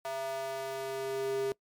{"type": "tone with high-pass filter sweep", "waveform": "square", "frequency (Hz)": 134.2, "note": "C3", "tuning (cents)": 44, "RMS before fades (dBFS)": -35, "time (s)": [0.05, 1.52], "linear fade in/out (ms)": 0, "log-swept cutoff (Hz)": [720, 380], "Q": 3.7, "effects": ["noise-tail reverb RT60 0.1 s tail -22 dB re dry", "MP3 96 kbps"]}